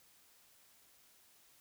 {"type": "silence", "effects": ["white hiss -66 dBFS RMS until 1.6 s"]}